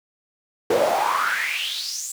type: noise with high-pass filter sweep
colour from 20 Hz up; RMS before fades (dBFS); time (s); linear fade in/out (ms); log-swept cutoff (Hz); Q
brown; -23; 0.7-2.12; 5; 440 to 7900; 6.4
effects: none